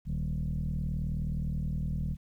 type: tone with frequency modulation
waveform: sine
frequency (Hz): 103.83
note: G#2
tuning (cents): 0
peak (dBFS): -28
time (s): 0.05-2.17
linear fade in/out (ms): 50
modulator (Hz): 39.3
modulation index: 2.1
effects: tanh soft clip ceiling -25 dBFS + 11-bit